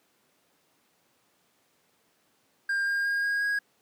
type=tone with pitch steps; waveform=triangle; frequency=1601 / 1612.1 / 1623.3 / 1634.6 / 1646 Hz; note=G6 / G6 / G#6 / G#6 / G#6; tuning=+36 / +48 / -40 / -28 / -16 cents; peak=-23 dBFS; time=2.69-3.59 s; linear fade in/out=5 ms; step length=180 ms; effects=pink hiss -68 dBFS RMS until 3.81 s + high-pass 200 Hz 12 dB/octave